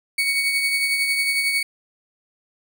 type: tone with tremolo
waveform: 35% pulse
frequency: 2232 Hz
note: C#7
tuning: 11 cents sharp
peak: -15 dBFS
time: 0.18-1.63 s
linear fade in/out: 5 ms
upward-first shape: triangle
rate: 11 Hz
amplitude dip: 45%
effects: none